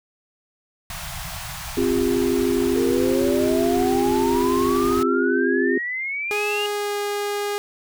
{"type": "band-stop noise", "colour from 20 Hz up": "pink", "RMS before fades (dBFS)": -32, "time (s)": [0.9, 5.03], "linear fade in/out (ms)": 2, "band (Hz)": [180, 630], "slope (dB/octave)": 96}
{"type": "chord", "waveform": "sine", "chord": "C suspended fourth", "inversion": "none", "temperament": "equal with one note detuned", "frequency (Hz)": [261.6, 349.2, 401.9], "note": ["C4", "F4", "G4"], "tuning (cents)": [0, 0, 43], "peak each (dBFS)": -22, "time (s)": [1.77, 5.78], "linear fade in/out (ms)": 5}
{"type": "exponential sweep", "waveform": "sine", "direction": "up", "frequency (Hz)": [440, 2860], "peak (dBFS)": -24, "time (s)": [2.76, 6.66], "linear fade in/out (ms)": 0}
{"type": "tone with pitch glide", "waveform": "sawtooth", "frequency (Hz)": [415.3, 409.8], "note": ["G#4", "G#4"], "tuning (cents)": [0, -23], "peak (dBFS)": -19, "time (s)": [6.31, 7.58], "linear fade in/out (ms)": 0, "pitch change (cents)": -23, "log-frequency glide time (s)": [6.5, 6.97]}
{"effects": []}